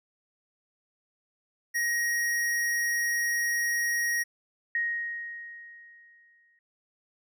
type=tone; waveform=square; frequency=1885 Hz; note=A#6; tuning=19 cents sharp; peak=-26 dBFS; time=1.74-4.24 s; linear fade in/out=20 ms
type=tone with exponential decay; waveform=sine; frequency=1875 Hz; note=A#6; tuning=10 cents sharp; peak=-24 dBFS; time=4.75-6.59 s; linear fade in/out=2 ms; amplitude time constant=400 ms
effects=none